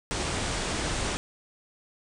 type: low-pass noise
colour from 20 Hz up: pink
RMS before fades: -30 dBFS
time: 0.11-1.17 s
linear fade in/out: 0 ms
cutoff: 9400 Hz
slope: 96 dB/octave
effects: none